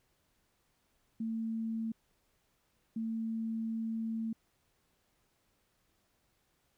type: tone bursts at uneven times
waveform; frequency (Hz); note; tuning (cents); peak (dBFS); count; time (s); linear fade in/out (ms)
sine; 224.6; A3; +36; -33; 2; 1.2-1.92 / 2.96-4.33; 5
effects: pink hiss -75 dBFS RMS until 6.77 s

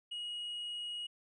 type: tone with hard clipping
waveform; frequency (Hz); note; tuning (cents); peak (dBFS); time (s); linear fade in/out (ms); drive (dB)
triangle; 2894; F#7; -39; -39; 0.11-1.07; 10; 5
effects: resampled to 24000 Hz

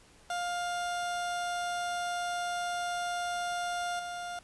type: tone with level steps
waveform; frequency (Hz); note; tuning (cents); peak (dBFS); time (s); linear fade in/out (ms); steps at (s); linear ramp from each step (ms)
30% pulse; 704; F5; +14; -29 / -34; 0.3-4.39; 2; 3.99; 5
effects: pink hiss -59 dBFS RMS until 4.43 s + resampled to 24000 Hz

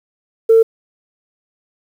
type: tone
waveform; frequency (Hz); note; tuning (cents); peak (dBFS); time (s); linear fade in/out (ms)
sine; 450.5; A4; +41; -5; 0.49-0.63; 10
effects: tanh soft clip ceiling -1 dBFS + 7-bit

